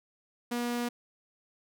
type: tone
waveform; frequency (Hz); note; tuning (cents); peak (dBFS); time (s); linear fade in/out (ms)
sawtooth; 240.4; B3; -46; -26; 0.51-0.89; 10
effects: none